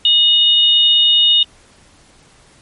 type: tone pair together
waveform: sine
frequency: 2909 / 3670 Hz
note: F#7 / A#7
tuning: -30 / -28 cents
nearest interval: major third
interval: 402 cents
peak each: -11 dBFS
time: 0.05-1.43 s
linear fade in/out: 2 ms
effects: pink hiss -48 dBFS RMS until 2.61 s + MP3 48 kbps